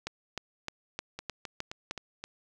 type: two click trains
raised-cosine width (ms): 0.2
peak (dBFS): -17 / -21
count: 7 / 5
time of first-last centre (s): 0.07-1.91 / 1.19-2.24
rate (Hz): 3.26 / 3.81
effects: none